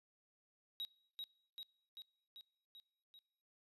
triangle tone with echo, 3821 Hz, A#7, 42 cents sharp, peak -39 dBFS, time 0.8-0.85 s, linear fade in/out 0 ms, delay 390 ms, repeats 6, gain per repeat -3 dB, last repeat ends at 3.19 s, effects noise-tail reverb RT60 0.8 s tail -25 dB re dry + resampled to 32000 Hz

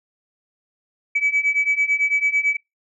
sine beating tone pair, 2284 / 2293 Hz, D7 / D7, -49 / -42 cents, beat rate 9 Hz, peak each -20 / -18 dBFS, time 1.15-2.57 s, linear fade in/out 10 ms, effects noise-tail reverb RT60 0.2 s tail -25 dB re dry + tanh soft clip ceiling -11 dBFS

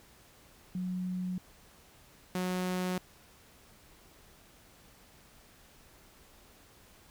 sine / sawtooth tone pair in turn, 182.7 / 182.7 Hz, F#3 / F#3, -22 / -22 cents, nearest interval unison, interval 0 cents, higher neither, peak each -32 / -27 dBFS, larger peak second, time 0.75-1.38 / 2.35-2.98 s, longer neither, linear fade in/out 2 ms, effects pink hiss -59 dBFS RMS until 7.1 s

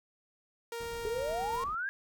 sawtooth tone, 466.2 Hz, A#4, in tune, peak -33 dBFS, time 0.72-1.64 s, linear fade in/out 2 ms
brown noise with tremolo, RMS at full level -46 dBFS, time 0.8-1.75 s, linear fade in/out 5 ms, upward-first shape sine, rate 8.4 Hz, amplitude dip 45%
sine exponential sweep, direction up, 413 to 1661.2 Hz, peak -32 dBFS, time 1.05-1.89 s, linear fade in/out 0 ms
violet noise with exponential growth, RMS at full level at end -46 dBFS, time 1.48-1.56 s, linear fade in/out 5 ms, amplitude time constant 16 ms
effects none

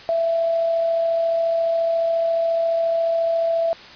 sine tone with amplitude modulation, 665 Hz, E5, 15 cents sharp, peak -16 dBFS, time 0.09-3.73 s, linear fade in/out 0 ms, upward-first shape sine, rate 34.3 Hz, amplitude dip 25%, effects white hiss -41 dBFS RMS until 3.95 s + resampled to 11025 Hz

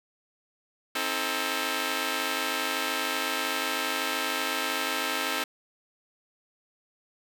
5% pulse chord, A diminished, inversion first, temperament just, 264 / 316.8 / 440 Hz, C4 / Eb4 / A4, +16 / +31 / 0 cents, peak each -21 dBFS, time 0.95-5.44 s, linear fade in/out 5 ms, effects none

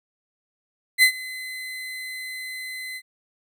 35% pulse tone with ADSR envelope, 2035 Hz, C7, 49 cents flat, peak -9 dBFS, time 0.98-3.02 s, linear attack 47 ms, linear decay 87 ms, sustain -21 dB, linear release 56 ms, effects none

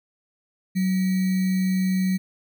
sine tone with sample-and-hold, 186.9 Hz, F#3, 18 cents sharp, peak -19 dBFS, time 0.75-2.18 s, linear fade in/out 20 ms, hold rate 2100 Hz, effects none

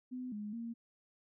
sine tone with pitch steps, 252.5 / 208.9 / 232 Hz, B3 / G#3 / A#3, +39 / +10 / -8 cents, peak -39 dBFS, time 0.11-0.74 s, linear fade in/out 20 ms, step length 210 ms, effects none

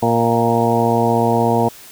harmonic tone with a mistuned harmonic, 116.54 Hz, A#2, in tune, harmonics 1 / 2 / 3 / 4 / 5 / 6 / 7 / 8, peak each -21 / -19 / -23 / -19 / -25 / -20 / -23 / -21 dBFS, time 0.02-1.69 s, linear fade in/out 10 ms, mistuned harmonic 5, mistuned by +49 cents, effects white hiss -40 dBFS RMS until 1.91 s

